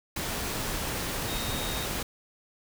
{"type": "tone in noise", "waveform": "sine", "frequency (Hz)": 3729, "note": "A#7", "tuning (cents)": 0, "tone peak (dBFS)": -38, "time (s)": [1.28, 1.85], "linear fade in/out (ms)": 5, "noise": "pink", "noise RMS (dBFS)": -32, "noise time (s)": [0.16, 2.03], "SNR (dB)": -9, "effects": []}